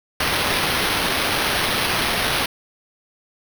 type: noise with sample-and-hold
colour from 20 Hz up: white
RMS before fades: -21 dBFS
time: 0.2-2.46 s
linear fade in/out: 5 ms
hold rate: 7350 Hz
effects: none